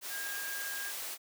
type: tone in noise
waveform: sine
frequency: 1622 Hz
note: G#6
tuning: 41 cents flat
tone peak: -39 dBFS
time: 0.09-0.93 s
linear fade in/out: 50 ms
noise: white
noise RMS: -40 dBFS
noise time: 0.01-1.18 s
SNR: -2 dB
effects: high-pass 400 Hz 12 dB/octave